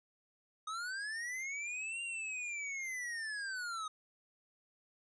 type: linear two-way sweep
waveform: square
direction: up then down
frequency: 1244.5 to 2794 to 1244.5 Hz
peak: -39 dBFS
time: 0.67-3.88 s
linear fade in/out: 5 ms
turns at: 2.02 s
effects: resampled to 22050 Hz